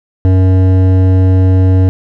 sine tone with hard clipping, 93.4 Hz, F#2, 17 cents sharp, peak -7 dBFS, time 0.25-1.89 s, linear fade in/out 0 ms, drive 12 dB, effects none

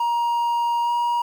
triangle tone with pitch glide, 944 to 952.8 Hz, A#5 to A#5, +22 to +38 cents, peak -17 dBFS, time 0-1.22 s, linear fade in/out 5 ms, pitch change +16 cents, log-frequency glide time 0.83-0.91 s, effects 8-bit

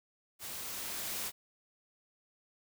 white noise with level ramp, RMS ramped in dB -43 to -37 dBFS, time 0.39-1.32 s, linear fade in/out 50 ms, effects none

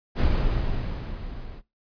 brown noise with level ramp, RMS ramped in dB -19 to -39 dBFS, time 0.15-1.62 s, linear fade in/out 50 ms, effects noise-tail reverb RT60 0.2 s tail -18 dB re dry + resampled to 11025 Hz

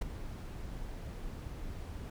brown noise with ADSR envelope, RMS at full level -28 dBFS, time 0.01-2.1 s, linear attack 11 ms, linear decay 7 ms, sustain -14 dB, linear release 4 ms, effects none

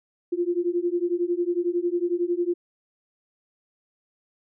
sine beating tone pair, 344.1 / 355.1 Hz, F4 / F4, -26 / +29 cents, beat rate 11 Hz, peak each -25 dBFS, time 0.32-2.54 s, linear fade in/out 10 ms, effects none

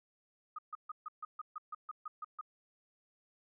sine tone bursts, 1244.5 Hz, D#6, in tune, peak -39 dBFS, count 12, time 0.56-2.412 s, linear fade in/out 5 ms, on 26 ms, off 140 ms, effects none

